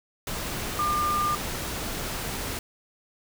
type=tone in noise; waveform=sine; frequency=1200 Hz; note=D6; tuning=37 cents sharp; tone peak=-23 dBFS; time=0.79-1.35 s; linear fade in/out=2 ms; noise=pink; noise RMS=-32 dBFS; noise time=0.27-2.59 s; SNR=+6 dB; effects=none